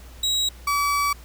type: tone pair in turn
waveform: 35% pulse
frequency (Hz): 3840 / 1145.3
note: B7 / D6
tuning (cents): -49 / -44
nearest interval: octave + major sixth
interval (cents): 2095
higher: first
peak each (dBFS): -18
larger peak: neither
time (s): 0.23-0.49 / 0.67-1.13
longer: second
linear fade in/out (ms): 5
effects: added 60 Hz sine -41 dBFS peak until 1.24 s + pink hiss -49 dBFS RMS until 1.24 s